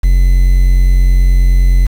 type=tone with quantisation; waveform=triangle; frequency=44.86 Hz; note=F1; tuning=47 cents sharp; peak=-3 dBFS; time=0.03-1.87 s; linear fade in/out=10 ms; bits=5; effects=none